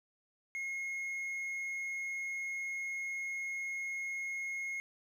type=tone with hard clipping; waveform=sine; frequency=2158 Hz; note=C#7; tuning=47 cents flat; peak=-37 dBFS; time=0.55-4.8 s; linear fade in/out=0 ms; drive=3 dB; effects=none